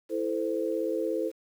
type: chord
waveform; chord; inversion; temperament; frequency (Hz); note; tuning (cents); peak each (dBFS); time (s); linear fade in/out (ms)
sine; A minor; second; equal with one note detuned; 329.6 / 440 / 516.9; E4 / A4 / C5; 0 / 0 / -21; -31; 0.09-1.32; 50
effects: 9-bit